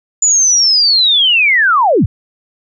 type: linear sweep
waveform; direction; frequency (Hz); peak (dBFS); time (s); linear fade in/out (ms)
sine; down; 7040 to 57.7; -7; 0.22-2.06; 5
effects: none